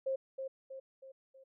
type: tone with echo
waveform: sine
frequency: 533 Hz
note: C5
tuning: 32 cents sharp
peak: -31 dBFS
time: 0.06-0.16 s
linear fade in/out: 10 ms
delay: 320 ms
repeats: 4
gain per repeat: -6 dB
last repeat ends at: 1.44 s
effects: none